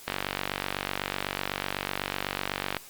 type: click train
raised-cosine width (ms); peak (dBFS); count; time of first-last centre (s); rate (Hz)
0.3; -11; 130; 0.08-2.768; 48
effects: white hiss -48 dBFS RMS until 2.89 s + Opus 48 kbps